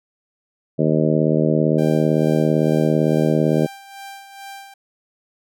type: harmonic tone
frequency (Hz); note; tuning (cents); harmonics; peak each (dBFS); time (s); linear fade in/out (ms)
77.78; D#2; 0; 2 / 3 / 4 / 5 / 6 / 7 / 8; -19 / -21 / -22 / -23 / -24 / -24 / -25; 0.78-3.67; 20
type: tone with tremolo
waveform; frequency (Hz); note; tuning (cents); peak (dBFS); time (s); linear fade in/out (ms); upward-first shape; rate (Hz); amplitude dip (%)
sawtooth; 789; G5; +11; -29; 1.78-4.74; 5; sine; 2.3; 60
effects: none